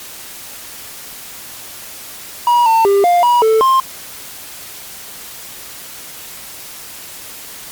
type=tone with pitch steps; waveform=triangle; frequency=960 / 901 / 398.4 / 702 / 966 / 441.5 / 1056 Hz; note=B5 / A5 / G4 / F5 / B5 / A4 / C6; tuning=-49 / +41 / +28 / +9 / -39 / +6 / +16 cents; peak=-6 dBFS; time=2.47-3.8 s; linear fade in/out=2 ms; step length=190 ms; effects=white hiss -32 dBFS RMS until 7.71 s + MP3 96 kbps